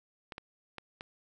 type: clicks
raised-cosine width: 0.3 ms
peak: -25 dBFS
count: 4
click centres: 0.322 / 0.381 / 0.783 / 1.009 s
effects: none